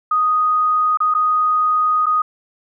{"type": "tone with dropouts", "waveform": "sine", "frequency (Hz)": 1244.5, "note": "D#6", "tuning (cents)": 0, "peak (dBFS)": -13, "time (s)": [0.11, 2.22], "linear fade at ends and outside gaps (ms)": 5, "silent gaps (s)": [[0.973, 1.003], [1.14, 1.148], [2.059, 2.065]], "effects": []}